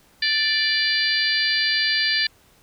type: harmonic tone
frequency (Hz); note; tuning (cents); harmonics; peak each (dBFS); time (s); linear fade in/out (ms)
587.3; D5; 0; 3 / 4 / 5 / 6 / 7 / 8; -23 / -28 / -29 / -29 / -26 / -23; 0.22-2.27; 5
effects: pink hiss -56 dBFS RMS until 2.62 s